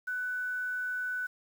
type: tone with quantisation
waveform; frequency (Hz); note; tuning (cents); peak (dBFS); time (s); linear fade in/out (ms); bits
sine; 1494; F#6; +16; -31; 0.07-1.27; 10; 9
effects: none